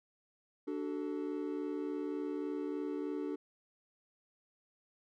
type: chord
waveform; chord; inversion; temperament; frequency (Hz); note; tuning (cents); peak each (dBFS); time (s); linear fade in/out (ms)
triangle; D major; none; equal with one note detuned; 293.7 / 376.7 / 440; D4 / F#4 / A4; 0 / +31 / 0; -36 / -39 / -40; 0.67-3.36; 10
effects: none